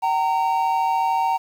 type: tone pair together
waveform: triangle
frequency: 767 / 920.8 Hz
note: G5 / A#5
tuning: -38 / -22 cents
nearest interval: minor third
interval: 316 cents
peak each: -20 / -18 dBFS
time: 0.02-1.38 s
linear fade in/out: 20 ms
effects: 8-bit